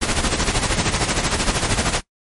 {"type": "noise with tremolo", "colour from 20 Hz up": "pink", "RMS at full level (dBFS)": -17, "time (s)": [0.01, 2.01], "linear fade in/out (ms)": 20, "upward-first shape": "sine", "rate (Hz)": 13, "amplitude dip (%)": 65, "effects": ["noise-tail reverb RT60 0.1 s tail -18 dB re dry", "MP3 48 kbps"]}